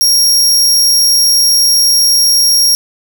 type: tone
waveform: sawtooth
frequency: 5588 Hz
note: F8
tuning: in tune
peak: -4 dBFS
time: 0.01-2.75 s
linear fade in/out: 0 ms
effects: none